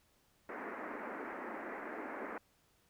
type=band-pass noise; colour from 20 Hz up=pink; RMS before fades=-44 dBFS; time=0.49-2.38 s; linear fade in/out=2 ms; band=230 to 2100 Hz; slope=48 dB/octave; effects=pink hiss -72 dBFS RMS until 2.89 s